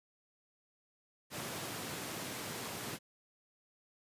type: high-pass noise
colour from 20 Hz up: pink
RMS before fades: -42 dBFS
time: 1.3-2.99 s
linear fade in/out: 50 ms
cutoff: 110 Hz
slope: 24 dB/octave
effects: resampled to 32000 Hz